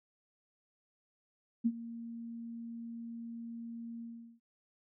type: tone with ADSR envelope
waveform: sine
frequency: 231.9 Hz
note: A#3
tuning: 9 cents flat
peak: -24 dBFS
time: 1.64-4.4 s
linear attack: 21 ms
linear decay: 52 ms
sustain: -17 dB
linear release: 390 ms
effects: none